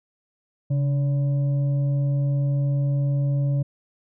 sine tone with frequency modulation, 138.59 Hz, C#3, in tune, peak -19 dBFS, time 0.7-3.63 s, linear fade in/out 10 ms, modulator 431 Hz, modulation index 0.27, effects none

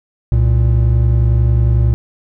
triangle tone pair together, 65.3 / 116.35 Hz, C2 / A#2, -3 / -3 cents, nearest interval minor seventh, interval 1000 cents, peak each -10 dBFS, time 0.32-1.94 s, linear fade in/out 0 ms, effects none

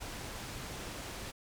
pink low-pass noise, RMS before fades -43 dBFS, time 0-1.32 s, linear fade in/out 20 ms, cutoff 10000 Hz, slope 12 dB/octave, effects none

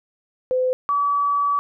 sine tone pair in turn, 510 / 1144.9 Hz, C5 / D6, -44 / -44 cents, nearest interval octave + major second, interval 1400 cents, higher second, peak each -17 dBFS, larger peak neither, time 0.51-0.73 / 0.89-1.59 s, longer second, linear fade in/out 0 ms, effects none

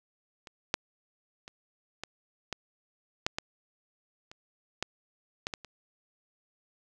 clicks, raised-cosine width 0.2 ms, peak -28 / -8 / -27 / -19 / -16 / -9 / -14 / -29 / -13 / -15 / -17 / -28 dBFS, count 12, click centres 0.472 / 0.741 / 1.479 / 2.036 / 2.527 / 3.265 / 3.385 / 4.315 / 4.826 / 5.469 / 5.538 / 5.647 s, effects none

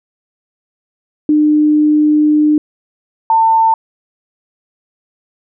sine tone pair in turn, 301.7 / 897.3 Hz, D4 / A5, +47 / +34 cents, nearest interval octave + perfect fifth, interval 1887 cents, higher second, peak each -7 dBFS, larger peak neither, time 1.29-2.58 / 3.3-3.74 s, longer first, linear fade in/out 2 ms, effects none

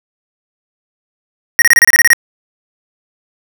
square tone bursts, 1878 Hz, A#6, 12 cents sharp, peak -4 dBFS, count 10, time 1.59-2.132 s, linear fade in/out 0 ms, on 29 ms, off 28 ms, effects none

